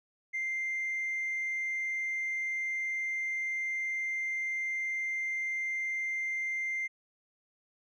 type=tone with tanh clipping; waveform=triangle; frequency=2093 Hz; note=C7; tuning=in tune; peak=-31 dBFS; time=0.33-6.88 s; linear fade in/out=20 ms; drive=5 dB; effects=none